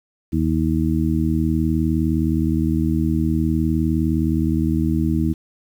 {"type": "harmonic tone", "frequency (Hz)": 79.5, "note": "D#2", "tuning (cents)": 38, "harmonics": [1, 2, 3, 4], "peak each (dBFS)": [-22, -22, -22, -22], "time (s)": [0.32, 5.34], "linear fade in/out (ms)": 20, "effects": ["8-bit"]}